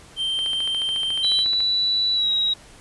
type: tone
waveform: triangle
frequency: 3136 Hz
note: G7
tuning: in tune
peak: -20 dBFS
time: 0.16-1.45 s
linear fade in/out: 50 ms
type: click train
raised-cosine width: 0.3 ms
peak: -19 dBFS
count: 18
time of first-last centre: 0.39-1.604 s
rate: 14 Hz
type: tone with pitch glide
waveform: sine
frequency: 3951 to 3830 Hz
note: B7 to A#7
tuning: 0 to +46 cents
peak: -18 dBFS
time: 1.23-2.54 s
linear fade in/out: 10 ms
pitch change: -54 cents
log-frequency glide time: 2.14-2.29 s
effects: pink hiss -47 dBFS RMS until 2.8 s + resampled to 24000 Hz